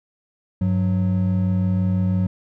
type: tone pair together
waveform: triangle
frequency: 97.92 / 184 Hz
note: G2 / F#3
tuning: -1 / -9 cents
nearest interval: major seventh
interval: 1092 cents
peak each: -18 dBFS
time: 0.61-2.27 s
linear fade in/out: 5 ms
effects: none